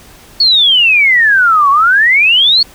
sine exponential two-way sweep, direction down then up, 4459 to 1088 to 4459 Hz, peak -5 dBFS, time 0.4-2.63 s, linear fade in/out 5 ms, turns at 1.7 s, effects pink hiss -39 dBFS RMS until 2.74 s

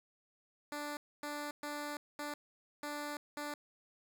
10% pulse tone bursts at uneven times, 293.7 Hz, D4, in tune, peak -31 dBFS, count 6, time 0.72-0.97 / 1.23-1.51 / 1.63-1.97 / 2.19-2.34 / 2.83-3.17 / 3.37-3.54 s, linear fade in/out 2 ms, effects none

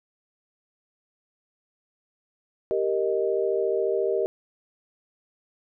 sine chord, Eb major, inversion first, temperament equal, 392 / 466.2 / 622.3 Hz, G4 / Bb4 / Eb5, 0 / 0 / 0 cents, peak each -25 / -26 / -28 dBFS, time 2.71-4.26 s, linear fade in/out 0 ms, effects none

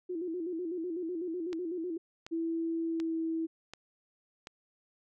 sine tone with vibrato, 343 Hz, F4, 31 cents flat, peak -33 dBFS, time 0.09-1.98 s, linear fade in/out 10 ms, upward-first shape square, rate 8 Hz, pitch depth 91 cents each way
click train, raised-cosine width 0.2 ms, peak -26 dBFS, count 5, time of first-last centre 1.53-4.471 s, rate 1.36 Hz
sine tone with pitch glide, 329.6 to 325.3 Hz, E4 to E4, 0 to -23 cents, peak -30 dBFS, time 2.31-3.47 s, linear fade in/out 20 ms, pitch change -23 cents, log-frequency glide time 2.86-3.15 s
effects none

